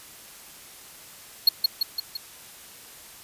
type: tone with echo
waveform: square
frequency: 4312 Hz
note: C#8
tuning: 49 cents flat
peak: -12 dBFS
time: 1.47-1.49 s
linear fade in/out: 5 ms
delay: 170 ms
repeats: 4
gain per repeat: -4 dB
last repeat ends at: 2.17 s
effects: white hiss -46 dBFS RMS until 3.23 s + resampled to 32000 Hz